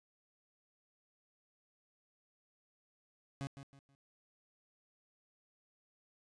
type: tone with echo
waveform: 30% pulse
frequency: 138.3 Hz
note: C#3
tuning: 4 cents flat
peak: -36 dBFS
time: 3.41-3.47 s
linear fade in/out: 0 ms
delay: 160 ms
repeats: 3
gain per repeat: -10 dB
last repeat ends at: 3.95 s
effects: resampled to 22050 Hz